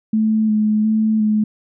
sine tone with vibrato, 215.9 Hz, A3, 33 cents flat, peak -13 dBFS, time 0.13-1.44 s, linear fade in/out 5 ms, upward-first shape square, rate 1.4 Hz, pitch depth 18 cents each way, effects none

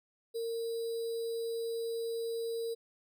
sine tone with sample-and-hold, 460 Hz, A#4, 23 cents flat, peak -33 dBFS, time 0.34-2.75 s, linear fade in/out 20 ms, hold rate 4410 Hz, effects none

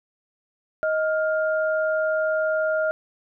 sine tone pair together, 628.1 / 1407 Hz, D#5 / F6, +16 / +12 cents, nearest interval octave + major second, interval 1396 cents, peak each -21 / -26 dBFS, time 0.83-2.91 s, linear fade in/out 0 ms, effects none

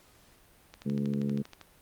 click train, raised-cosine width 0.2 ms, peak -28 dBFS, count 12, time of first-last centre 0.74-1.613 s, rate 12.6 Hz
harmonic tone, 70.7 Hz, C#2, 35 cents sharp, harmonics 2 / 3 / 4 / 5 / 6 / 7, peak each -34 / -29 / -42 / -44 / -42 / -45 dBFS, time 0.85-1.43 s, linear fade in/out 20 ms
effects pink hiss -60 dBFS RMS until 1.81 s + Opus 48 kbps

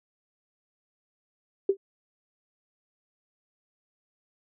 sine tone with exponential decay, 392 Hz, G4, in tune, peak -15 dBFS, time 1.69-1.77 s, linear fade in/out 5 ms, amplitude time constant 17 ms, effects none

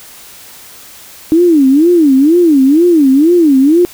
sine tone with vibrato, 305.4 Hz, D#4, 32 cents flat, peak -4 dBFS, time 1.32-3.85 s, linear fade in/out 0 ms, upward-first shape sine, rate 2.1 Hz, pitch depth 260 cents each way, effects white hiss -35 dBFS RMS until 3.93 s

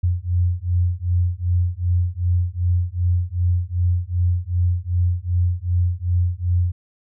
sine beating tone pair, 87.31 / 89.91 Hz, F2 / F#2, 0 / -49 cents, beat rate 2.6 Hz, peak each -20 dBFS, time 0.03-6.72 s, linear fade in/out 10 ms, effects none

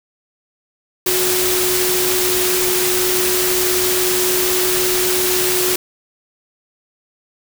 sine tone in noise, 365.8 Hz, F#4, 20 cents flat, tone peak -19 dBFS, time 1.06-5.76 s, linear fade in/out 5 ms, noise white, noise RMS -18 dBFS, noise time 1.06-5.76 s, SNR -4 dB, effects none

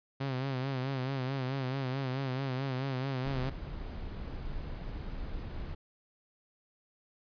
sawtooth tone with vibrato, 132.4 Hz, C3, 21 cents sharp, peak -28 dBFS, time 0.2-3.5 s, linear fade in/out 10 ms, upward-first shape sine, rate 4.6 Hz, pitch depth 76 cents each way
brown noise, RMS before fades -39 dBFS, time 3.25-5.75 s, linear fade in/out 10 ms
effects resampled to 11025 Hz

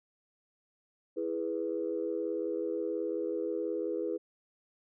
sine chord, E major, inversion none, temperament equal, 329.6 / 415.3 / 493.9 Hz, E4 / G#4 / B4, 0 / 0 / 0 cents, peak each -35 / -35 / -35 dBFS, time 1.16-4.18 s, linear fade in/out 20 ms, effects tanh soft clip ceiling -21 dBFS

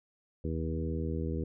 harmonic tone with a mistuned harmonic, 80.4 Hz, E2, 43 cents flat, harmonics 1 / 2 / 3 / 4 / 5 / 6, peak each -34 / -37 / -39 / -40 / -41 / -42 dBFS, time 0.44-1.44 s, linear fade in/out 5 ms, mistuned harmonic 1, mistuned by -29 cents, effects none

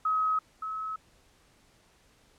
sine tone pair in turn, 1273 / 1288.5 Hz, D#6 / E6, +39 / -40 cents, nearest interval unison, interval 21 cents, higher second, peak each -24 / -32 dBFS, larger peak first, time 0.05-0.39 / 0.62-0.96 s, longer neither, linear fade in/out 5 ms, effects pink hiss -63 dBFS RMS until 2.38 s + low-pass 10000 Hz 12 dB/octave

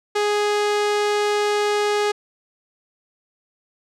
sawtooth tone, 415.3 Hz, G#4, in tune, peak -14 dBFS, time 0.15-2.12 s, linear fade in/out 10 ms, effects low-pass 7000 Hz 12 dB/octave

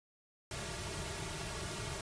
pink noise with comb filter, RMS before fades -41 dBFS, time 0.51-2.01 s, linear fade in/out 2 ms, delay 3.9 ms, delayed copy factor -0.95, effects resampled to 22050 Hz

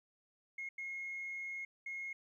sine tone bursts at uneven times, 2157 Hz, C#7, 48 cents flat, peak -39 dBFS, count 3, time 0.58-0.69 / 0.78-1.65 / 1.86-2.13 s, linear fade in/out 5 ms, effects tanh soft clip ceiling -36 dBFS + 13-bit

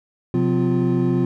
triangle tone cluster, 129.5 / 179 / 256.2 / 350 Hz, C3 / F3 / C4 / F4, -17 / +43 / -36 / +4 cents, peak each -20 dBFS, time 0.34-1.25 s, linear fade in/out 2 ms, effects none

